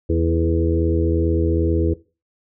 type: harmonic tone with a mistuned harmonic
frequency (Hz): 82.41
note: E2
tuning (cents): 0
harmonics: 1 / 2 / 3 / 4 / 5 / 6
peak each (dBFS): -19 / -29 / -30 / -21 / -24 / -26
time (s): 0.09-1.94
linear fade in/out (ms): 10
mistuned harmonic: 5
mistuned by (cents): +28
effects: noise-tail reverb RT60 0.3 s tail -18 dB re dry